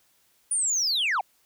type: linear sweep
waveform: sine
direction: down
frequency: 9530 to 681 Hz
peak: -20 dBFS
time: 0.51-1.21 s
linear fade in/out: 5 ms
effects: tanh soft clip ceiling -21 dBFS + white hiss -65 dBFS RMS until 1.45 s